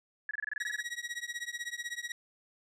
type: tone bursts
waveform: sine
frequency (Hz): 1707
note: G#6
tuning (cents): +47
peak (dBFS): -32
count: 12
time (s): 0.29-0.805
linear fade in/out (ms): 2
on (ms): 20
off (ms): 25
type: tone with tremolo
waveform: sawtooth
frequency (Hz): 1908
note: A#6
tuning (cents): +40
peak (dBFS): -29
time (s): 0.6-2.12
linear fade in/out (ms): 2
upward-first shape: triangle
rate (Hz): 16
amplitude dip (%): 100
effects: low-pass 9000 Hz 12 dB/octave